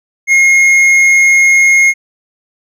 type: tone with hard clipping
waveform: triangle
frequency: 2149 Hz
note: C7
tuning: 46 cents sharp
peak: -6 dBFS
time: 0.27-1.94 s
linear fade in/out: 50 ms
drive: 9 dB
effects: none